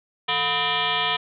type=tone with frequency modulation; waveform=sine; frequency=2093 Hz; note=C7; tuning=in tune; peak=-20 dBFS; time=0.28-1.17 s; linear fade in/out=10 ms; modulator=275 Hz; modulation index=5.3; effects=none